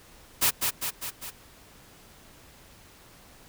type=noise with echo; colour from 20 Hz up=white; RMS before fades=-22 dBFS; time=0.41-0.51 s; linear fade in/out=20 ms; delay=200 ms; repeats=4; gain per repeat=-4 dB; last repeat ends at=1.31 s; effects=pink hiss -53 dBFS RMS until 3.48 s